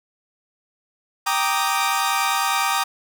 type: chord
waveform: sawtooth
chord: Eb major seventh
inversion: first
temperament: equal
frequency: 784 / 932.3 / 1174.7 / 1244.5 Hz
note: G5 / Bb5 / D6 / Eb6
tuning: 0 / 0 / 0 / 0 cents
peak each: -21 dBFS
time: 1.26-2.84 s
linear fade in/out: 10 ms
effects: none